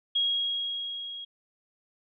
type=tone with level ramp; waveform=sine; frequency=3290 Hz; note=G#7; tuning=17 cents flat; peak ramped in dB=-22 to -37 dBFS; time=0.15-1.25 s; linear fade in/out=10 ms; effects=none